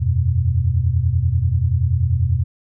sine chord, E suspended second, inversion none, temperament just, 82.41 / 92.71 / 123.61 Hz, E2 / F#2 / B2, 0 / +4 / +2 cents, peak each -19 dBFS, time 0-2.44 s, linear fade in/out 20 ms, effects none

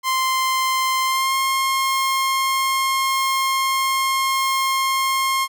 sawtooth tone with pitch glide, 1045 to 1068.8 Hz, C6 to C6, -2 to +36 cents, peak -14 dBFS, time 0.03-5.48 s, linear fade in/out 50 ms, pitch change +38 cents, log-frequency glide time 1.03-1.35 s, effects none

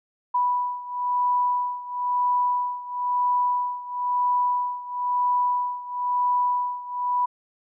sine beating tone pair, 985 / 986 Hz, B5 / B5, -5 / -3 cents, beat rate 1 Hz, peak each -23 / -26 dBFS, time 0.34-7.26 s, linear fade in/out 10 ms, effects none

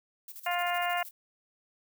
violet noise with tremolo, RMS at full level -44 dBFS, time 0.28-1.11 s, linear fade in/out 2 ms, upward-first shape square, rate 13 Hz, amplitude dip 70%
harmonic tone, 351.7 Hz, F4, 12 cents sharp, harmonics 2 / 3 / 4 / 5 / 6 / 7 / 8, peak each -30 / -36 / -37 / -37 / -37 / -43 / -38 dBFS, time 0.46-1.03 s, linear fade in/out 5 ms
effects none

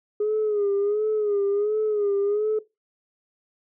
sine tone with vibrato, 415.3 Hz, G#4, in tune, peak -19 dBFS, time 0.2-2.59 s, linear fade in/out 5 ms, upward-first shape sine, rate 1.4 Hz, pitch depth 71 cents each way, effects noise-tail reverb RT60 0.2 s tail -18 dB re dry + tanh soft clip ceiling -17 dBFS

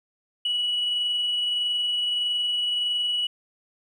sine tone with amplitude modulation, 2935 Hz, F#7, 15 cents flat, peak -20 dBFS, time 0.45-3.27 s, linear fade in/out 5 ms, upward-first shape sine, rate 21.6 Hz, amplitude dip 25%, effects tanh soft clip ceiling -19 dBFS + 10-bit

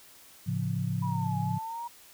sine chord, A augmented, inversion none, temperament equal, 110 / 138.59 / 174.61 Hz, A2 / C#3 / E#3, 0 / 0 / 0 cents, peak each -32 dBFS, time 0.46-1.59 s, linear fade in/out 20 ms
sine linear two-way sweep, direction down then up, 987.8 to 830.6 to 954 Hz, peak -34 dBFS, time 1.02-1.88 s, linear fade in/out 10 ms, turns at 1.38 s
effects white hiss -54 dBFS RMS until 2.13 s

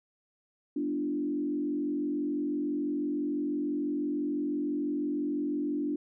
sine tone with frequency modulation, 293.7 Hz, D4, in tune, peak -28 dBFS, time 0.76-5.96 s, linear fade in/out 5 ms, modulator 46 Hz, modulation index 0.88, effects none

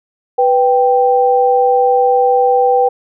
sine tone pair together, 493.9 / 784 Hz, B4 / G5, 0 / 0 cents, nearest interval minor sixth, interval 800 cents, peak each -11 dBFS, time 0.38-2.89 s, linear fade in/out 10 ms, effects none

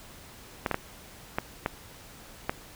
clicks, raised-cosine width 0.5 ms, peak -11 dBFS, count 6, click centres 0.662 / 0.713 / 0.744 / 1.385 / 1.661 / 2.495 s, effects pink hiss -49 dBFS RMS until 2.75 s

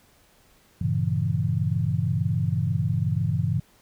sine chord, G diminished seventh, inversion none, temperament equal, 98 / 116.54 / 138.59 / 164.81 Hz, G2 / Bb2 / Db3 / Fb3, 0 / 0 / 0 / 0 cents, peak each -27 dBFS, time 0.81-3.6 s, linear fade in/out 5 ms, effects pink hiss -59 dBFS RMS until 3.81 s

